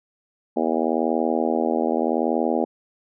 harmonic tone, 80.8 Hz, E2, 34 cents flat, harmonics 3 / 4 / 5 / 6 / 7 / 8 / 9 / 10, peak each -25 / -26 / -27 / -28 / -28 / -29 / -30 / -30 dBFS, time 0.56-2.65 s, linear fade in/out 10 ms, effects none

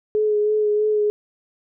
sine tone with vibrato, 423 Hz, G#4, 32 cents sharp, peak -16 dBFS, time 0.15-1.1 s, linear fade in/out 0 ms, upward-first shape sine, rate 3.1 Hz, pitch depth 22 cents each way, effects none

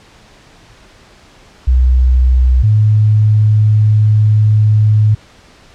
sine tone pair in turn, 63.1 / 106.92 Hz, B1 / A2, +38 / -49 cents, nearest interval major sixth, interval 913 cents, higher second, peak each -6 dBFS, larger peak neither, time 1.67-2.63 / 2.63-5.15 s, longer second, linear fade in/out 10 ms, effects pink hiss -43 dBFS RMS until 5.74 s + low-pass 6000 Hz 12 dB/octave

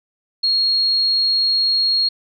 sine tone, 4284 Hz, C8, 40 cents sharp, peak -14 dBFS, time 0.43-2.09 s, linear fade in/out 10 ms, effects none

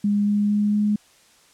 sine tone with pitch steps, 204.9 / 206.2 / 207.5 / 208.8 Hz, G#3 / G#3 / G#3 / G#3, -23 / -12 / -1 / +10 cents, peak -17 dBFS, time 0.04-0.96 s, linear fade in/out 5 ms, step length 230 ms, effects white hiss -55 dBFS RMS until 1.53 s + low-pass 9000 Hz 12 dB/octave

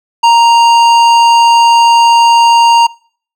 triangle tone with hard clipping, 932.3 Hz, A#5, in tune, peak -5 dBFS, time 0.23-2.87 s, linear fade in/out 10 ms, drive 16 dB, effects noise-tail reverb RT60 0.5 s tail -24 dB re dry

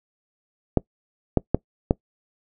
clicks, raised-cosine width 2 ms, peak -3 dBFS, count 4, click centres 0.773 / 1.373 / 1.546 / 1.909 s, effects noise-tail reverb RT60 0.1 s tail -23 dB re dry

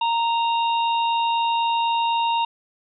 harmonic tone, 928 Hz, A#5, 8 cents flat, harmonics 1 / 3 / 4, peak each -19 / -29 / -31 dBFS, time 0.01-2.45 s, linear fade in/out 5 ms, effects none

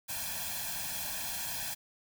white noise with comb filter, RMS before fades -37 dBFS, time 0.08-1.75 s, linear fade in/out 20 ms, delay 1.2 ms, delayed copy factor +1, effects none

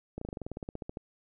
slowing click train, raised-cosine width 2 ms, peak -24 dBFS, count 16, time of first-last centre 0.18-0.971 s, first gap 34 ms, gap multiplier 1.06, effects none

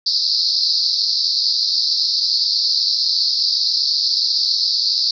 pink band-pass noise, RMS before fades -18 dBFS, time 0.06-5.11 s, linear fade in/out 5 ms, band 4200 to 5100 Hz, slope 96 dB/octave, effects none

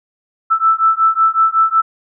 sine beating tone pair, 1318.5 / 1323.9 Hz, E6 / E6, 0 / +7 cents, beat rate 5.4 Hz, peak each -13 dBFS, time 0.5-1.82 s, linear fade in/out 20 ms, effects none

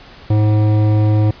sine tone with hard clipping, 106.4 Hz, G#2, 42 cents sharp, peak -12 dBFS, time 0.3-1.31 s, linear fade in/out 5 ms, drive 13 dB, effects pink hiss -40 dBFS RMS until 1.4 s + resampled to 11025 Hz

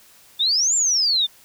sine exponential two-way sweep, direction up then down, 3514 to 7459 to 3514 Hz, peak -16 dBFS, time 0.39-1.27 s, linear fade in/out 20 ms, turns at 0.75 s, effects white hiss -51 dBFS RMS until 1.44 s

